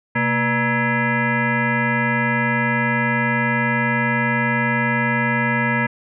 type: tone with frequency modulation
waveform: sine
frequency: 950 Hz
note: A#5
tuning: 33 cents sharp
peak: -16 dBFS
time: 0.15-5.87 s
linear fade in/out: 10 ms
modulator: 360 Hz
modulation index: 3.4
effects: none